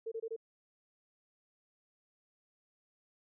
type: tone bursts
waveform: sine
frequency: 450.6 Hz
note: A4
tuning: 41 cents sharp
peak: -36 dBFS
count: 4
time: 0.06-0.364 s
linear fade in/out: 10 ms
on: 58 ms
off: 24 ms
effects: none